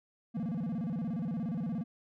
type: tone with vibrato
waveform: triangle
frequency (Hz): 196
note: G3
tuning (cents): 0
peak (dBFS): -30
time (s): 0.34-1.84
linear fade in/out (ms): 20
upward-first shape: square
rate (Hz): 17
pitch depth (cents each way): 290
effects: none